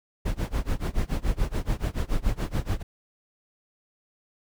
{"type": "noise with tremolo", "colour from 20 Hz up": "brown", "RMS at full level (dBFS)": -23, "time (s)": [0.25, 2.83], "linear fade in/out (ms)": 10, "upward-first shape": "sine", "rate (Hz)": 7, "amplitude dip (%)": 95, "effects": []}